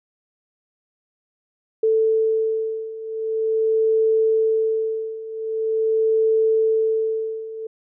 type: beating tone pair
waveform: sine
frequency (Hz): 442 / 442.44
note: A4 / A4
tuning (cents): +8 / +10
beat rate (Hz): 0.44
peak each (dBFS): -22 / -19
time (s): 1.83-7.67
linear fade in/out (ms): 5
effects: none